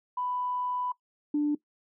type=tone pair in turn; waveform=sine; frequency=993 / 295.2 Hz; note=B5 / D4; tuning=+9 / +9 cents; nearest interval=octave + major sixth; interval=2100 cents; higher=first; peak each=-29 / -22 dBFS; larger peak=second; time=0.17-0.92 / 1.34-1.55 s; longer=first; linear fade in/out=5 ms; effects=noise-tail reverb RT60 0.1 s tail -18 dB re dry + tanh soft clip ceiling -19 dBFS